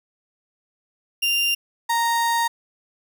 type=tone pair in turn; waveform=35% pulse; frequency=2788 / 930.4 Hz; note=F7 / A#5; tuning=-4 / -4 cents; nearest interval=octave + perfect fifth; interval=1900 cents; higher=first; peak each=-17 dBFS; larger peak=neither; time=1.22-1.55 / 1.89-2.48 s; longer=second; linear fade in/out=10 ms; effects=none